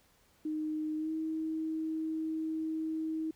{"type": "tone with pitch glide", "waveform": "sine", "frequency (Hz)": [309.1, 317.6], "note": ["D#4", "D#4"], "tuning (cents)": [-11, 36], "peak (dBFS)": -32, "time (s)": [0.45, 3.31], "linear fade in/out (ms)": 5, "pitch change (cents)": 47, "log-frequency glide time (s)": [0.97, 1.11], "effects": ["pink hiss -67 dBFS RMS until 3.35 s"]}